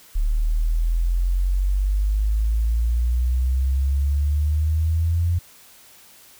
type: exponential sweep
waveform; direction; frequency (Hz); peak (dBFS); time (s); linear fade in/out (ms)
sine; up; 36.81 to 87.31; -17; 0.15-5.39; 10
effects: white hiss -49 dBFS RMS until 6.39 s